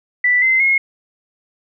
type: tone with pitch steps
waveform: sine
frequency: 1975.5 / 2065 / 2159 Hz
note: B6 / C7 / C#7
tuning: 0 / -23 / -46 cents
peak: -11 dBFS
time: 0.24-0.78 s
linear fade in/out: 5 ms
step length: 180 ms
effects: none

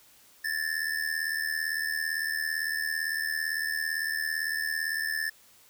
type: ring-modulated tone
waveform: square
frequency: 1760 Hz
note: A6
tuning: in tune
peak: -26 dBFS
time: 0.44-5.3 s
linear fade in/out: 10 ms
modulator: 38.9 Hz
effects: white hiss -58 dBFS RMS until 5.69 s

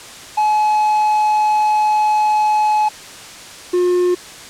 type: tone pair in turn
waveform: triangle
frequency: 851 / 357.8 Hz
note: G#5 / F4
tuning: +42 / +42 cents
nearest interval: octave + minor third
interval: 1500 cents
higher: first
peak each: -10 dBFS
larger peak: neither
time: 0.37-2.89 / 3.73-4.15 s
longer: first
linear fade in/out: 10 ms
effects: white hiss -35 dBFS RMS until 4.49 s + low-pass 8000 Hz 12 dB/octave

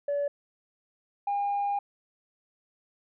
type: tone pair in turn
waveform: sine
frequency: 573 / 808.3 Hz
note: D5 / G#5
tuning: -43 / -47 cents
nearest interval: tritone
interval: 596 cents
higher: second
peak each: -24 dBFS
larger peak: neither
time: 0.08-0.28 / 1.27-1.79 s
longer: second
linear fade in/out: 5 ms
effects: tanh soft clip ceiling -23 dBFS

